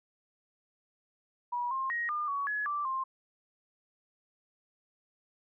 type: tone with pitch steps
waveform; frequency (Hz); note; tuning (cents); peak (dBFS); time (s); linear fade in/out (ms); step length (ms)
sine; 968 / 1062 / 1883 / 1206 / 1124 / 1693 / 1170 / 1056; B5 / C6 / A#6 / D6 / C#6 / G#6 / D6 / C6; -35 / +25 / +17 / +46 / +24 / +33 / -7 / +16; -30; 1.52-3.04; 10; 190
effects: none